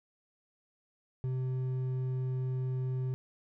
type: tone with hard clipping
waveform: sine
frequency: 128.9 Hz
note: C3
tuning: 26 cents flat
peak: -32 dBFS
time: 1.24-3.14 s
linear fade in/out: 0 ms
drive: 5 dB
effects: none